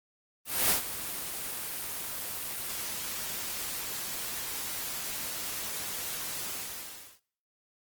white noise with ADSR envelope, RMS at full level -23 dBFS, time 0.45-7.2 s, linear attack 250 ms, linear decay 110 ms, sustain -13 dB, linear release 720 ms, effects noise-tail reverb RT60 0.6 s tail -23 dB re dry + Opus 24 kbps

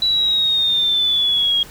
sine exponential sweep, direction down, 3951 to 3266 Hz, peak -14 dBFS, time 0.02-1.63 s, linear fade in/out 2 ms, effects pink hiss -40 dBFS RMS until 1.7 s

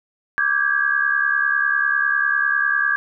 sine tone cluster, 1167 / 1588 / 1658 Hz, D6 / G6 / G#6, -11 / +22 / -3 cents, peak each -25 / -20 / -19 dBFS, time 0.38-2.96 s, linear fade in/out 0 ms, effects none

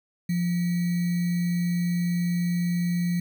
sine tone with sample-and-hold, 174.61 Hz, F3, in tune, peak -22 dBFS, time 0.29-3.2 s, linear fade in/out 5 ms, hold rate 2100 Hz, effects none

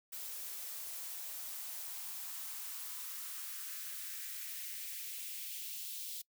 blue noise with high-pass filter sweep, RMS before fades -44 dBFS, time 0.12-6.22 s, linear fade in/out 10 ms, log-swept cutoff 400 to 3400 Hz, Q 1.9, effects noise-tail reverb RT60 0.1 s tail -23 dB re dry

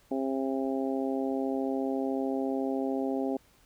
harmonic tone, 133.9 Hz, C3, 40 cents sharp, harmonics 2 / 3 / 4 / 5 / 6, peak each -30 / -34 / -36 / -38 / -40 dBFS, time 0.11-3.37 s, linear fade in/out 5 ms, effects pink hiss -63 dBFS RMS until 3.65 s

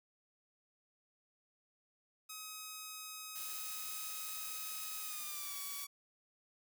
5% pulse tone with pitch glide, 1267 to 1135.3 Hz, D#6 to C#6, +31 to +41 cents, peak -34 dBFS, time 2.29-5.87 s, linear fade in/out 10 ms, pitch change -190 cents, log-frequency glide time 5.02-5.58 s
blue noise, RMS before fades -45 dBFS, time 3.35-5.85 s, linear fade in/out 10 ms
effects none

